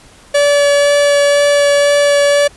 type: tone with vibrato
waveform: 45% pulse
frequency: 574 Hz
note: D5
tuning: 40 cents flat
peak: -8 dBFS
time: 0.34-2.48 s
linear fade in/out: 10 ms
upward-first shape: sine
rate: 2 Hz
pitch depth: 8 cents each way
effects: pink hiss -42 dBFS RMS until 2.56 s + resampled to 24000 Hz